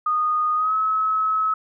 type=tone with pitch glide; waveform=sine; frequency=1234 to 1287.9 Hz; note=D#6 to E6; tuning=-15 to -41 cents; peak=-18 dBFS; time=0.06-1.54 s; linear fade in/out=5 ms; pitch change=+74 cents; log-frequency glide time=0.55-0.74 s; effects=none